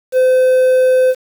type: tone with quantisation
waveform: triangle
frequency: 513 Hz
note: C5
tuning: 34 cents flat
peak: -6 dBFS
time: 0.12-1.15 s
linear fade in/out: 50 ms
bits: 6
effects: none